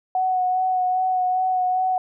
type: tone with vibrato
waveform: sine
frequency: 740 Hz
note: F#5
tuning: in tune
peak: -18 dBFS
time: 0.15-1.98 s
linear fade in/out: 2 ms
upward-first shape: sine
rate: 2.5 Hz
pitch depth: 19 cents each way
effects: none